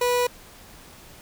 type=tone; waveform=30% pulse; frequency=490 Hz; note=B4; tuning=14 cents flat; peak=-17 dBFS; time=0.01-0.27 s; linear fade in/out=5 ms; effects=pink hiss -47 dBFS RMS until 1.21 s

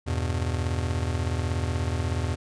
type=chord; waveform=square; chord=E minor; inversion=none; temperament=just; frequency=82.41 / 98.89 / 123.61 Hz; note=E2 / G2 / B2; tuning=0 / +16 / +2 cents; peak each=-28 / -32 / -32 dBFS; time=0.06-2.36 s; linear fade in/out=20 ms; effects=resampled to 22050 Hz

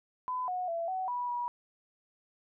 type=tone with pitch steps; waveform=sine; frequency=1007 / 730 / 672 / 751 / 978 / 967 Hz; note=B5 / F#5 / E5 / F#5 / B5 / B5; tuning=+33 / -24 / +33 / +26 / -17 / -37 cents; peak=-31 dBFS; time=0.28-1.48 s; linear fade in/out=0 ms; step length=200 ms; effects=none

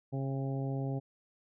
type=harmonic tone with a mistuned harmonic; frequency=135.7 Hz; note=C#3; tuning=36 cents flat; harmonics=1 / 2 / 3 / 4 / 5 / 6; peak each=-33 / -39 / -43 / -45 / -47 / -49 dBFS; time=0.12-1 s; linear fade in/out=20 ms; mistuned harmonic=6; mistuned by=-26 cents; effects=none

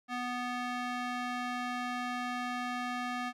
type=tone with band-pass filter; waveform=square; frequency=246.7 Hz; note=B3; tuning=2 cents flat; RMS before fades=-36 dBFS; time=0.08-3.33 s; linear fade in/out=50 ms; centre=1500 Hz; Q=0.79; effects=none

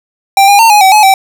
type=tone with pitch steps; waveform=square; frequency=786 / 810 / 909 / 834 / 764 / 849 / 773 Hz; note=G5 / G#5 / A#5 / G#5 / G5 / G#5 / G5; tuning=+4 / -43 / -44 / +7 / -45 / +38 / -24 cents; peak=-3 dBFS; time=0.37-1.14 s; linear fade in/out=2 ms; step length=110 ms; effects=none

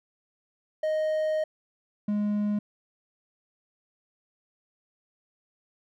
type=tone pair in turn; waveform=triangle; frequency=622.3 / 207.7 Hz; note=D#5 / G#3; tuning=0 / 0 cents; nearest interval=octave + perfect fifth; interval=1900 cents; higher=first; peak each=-22 dBFS; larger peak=neither; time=0.83-1.44 / 2.08-2.59 s; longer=first; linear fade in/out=5 ms; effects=none

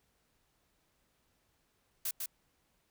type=noise with echo; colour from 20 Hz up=blue; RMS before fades=-35 dBFS; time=2.05-2.11 s; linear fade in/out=5 ms; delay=150 ms; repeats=1; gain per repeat=-3 dB; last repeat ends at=2.26 s; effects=pink hiss -75 dBFS RMS until 2.9 s

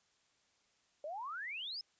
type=exponential sweep; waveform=sine; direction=up; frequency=569 to 5290 Hz; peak=-40 dBFS; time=1.04-1.81 s; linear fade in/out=2 ms; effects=white hiss -74 dBFS RMS until 1.99 s + resampled to 16000 Hz

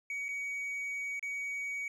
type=tone with dropouts; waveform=triangle; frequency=2255 Hz; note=C#7; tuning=29 cents sharp; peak=-33 dBFS; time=0.1-1.88 s; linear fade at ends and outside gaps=2 ms; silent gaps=0.284-0.288 / 1.195-1.227 s; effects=resampled to 24000 Hz

